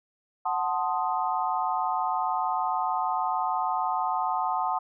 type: chord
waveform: sine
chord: F# diminished seventh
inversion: none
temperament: equal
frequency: 740 / 880 / 1046.5 / 1244.5 Hz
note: F#5 / A5 / C6 / Eb6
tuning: 0 / 0 / 0 / 0 cents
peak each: -29 / -29 / -31 / -32 dBFS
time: 0.45-4.79 s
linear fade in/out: 10 ms
effects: none